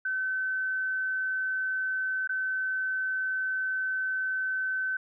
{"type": "tone with dropouts", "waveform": "sine", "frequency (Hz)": 1527, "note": "G6", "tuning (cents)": -46, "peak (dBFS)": -27, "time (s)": [0.05, 4.97], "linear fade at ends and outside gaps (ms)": 5, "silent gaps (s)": [2.275, 2.292], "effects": []}